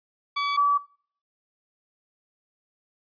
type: tone pair in turn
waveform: sawtooth / sine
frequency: 1143 / 1148.4 Hz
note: D6 / D6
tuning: -47 / -39 cents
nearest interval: unison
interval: 8 cents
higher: second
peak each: -20 / -17 dBFS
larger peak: second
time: 0.36-0.57 / 0.57-0.78 s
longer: neither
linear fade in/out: 10 ms
effects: noise-tail reverb RT60 0.5 s tail -23 dB re dry + resampled to 11025 Hz